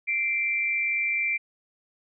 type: tone pair together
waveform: sine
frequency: 2093 / 2349 Hz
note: C7 / D7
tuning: 0 / 0 cents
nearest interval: major second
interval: 200 cents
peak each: -30 / -24 dBFS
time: 0.07-1.38 s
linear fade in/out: 20 ms
effects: none